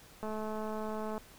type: click train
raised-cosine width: 1 ms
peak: -26 dBFS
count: 206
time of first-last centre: 0.23-1.179 s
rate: 216 Hz
effects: pink hiss -56 dBFS RMS until 1.38 s